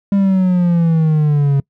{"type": "exponential sweep", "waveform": "triangle", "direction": "down", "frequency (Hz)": [200.7, 137.6], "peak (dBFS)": -8, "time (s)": [0.12, 1.6], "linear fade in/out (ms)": 2, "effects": ["noise-tail reverb RT60 0.1 s tail -25 dB re dry"]}